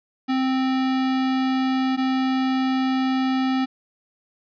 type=tone pair in turn; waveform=square; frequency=261.6 / 261.6 Hz; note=C4 / C4; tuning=0 / 0 cents; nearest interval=unison; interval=0 cents; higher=neither; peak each=-20 dBFS; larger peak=neither; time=0.28-1.97 / 1.97-3.66 s; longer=neither; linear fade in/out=20 ms; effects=resampled to 11025 Hz + 9-bit